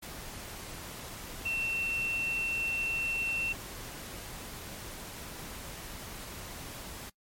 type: tone in noise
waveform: sine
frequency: 2700 Hz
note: E7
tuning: 41 cents sharp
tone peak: -30 dBFS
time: 1.45-3.53 s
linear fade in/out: 10 ms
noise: pink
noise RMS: -43 dBFS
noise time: 0.02-7.1 s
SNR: +10 dB
effects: noise-tail reverb RT60 0.1 s tail -22 dB re dry + MP3 64 kbps